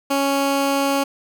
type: tone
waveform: 15% pulse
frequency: 277.2 Hz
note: C#4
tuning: in tune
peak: -11 dBFS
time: 0.1-1.04 s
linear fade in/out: 10 ms
effects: none